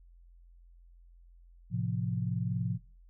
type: chord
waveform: sine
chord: F major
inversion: first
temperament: equal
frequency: 110 / 130.81 / 174.61 Hz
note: A2 / C3 / F3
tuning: 0 / 0 / 0 cents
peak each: -33 / -34 / -34 dBFS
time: 1.7-2.79 s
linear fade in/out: 50 ms
effects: noise-tail reverb RT60 0.4 s tail -24 dB re dry + added 43 Hz sine -54 dBFS peak until 3.09 s